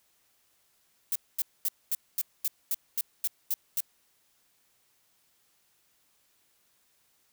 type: noise bursts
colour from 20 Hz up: violet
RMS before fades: -28 dBFS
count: 11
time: 1.12-3.805 s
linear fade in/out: 2 ms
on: 35 ms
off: 230 ms
effects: white hiss -69 dBFS RMS until 7.32 s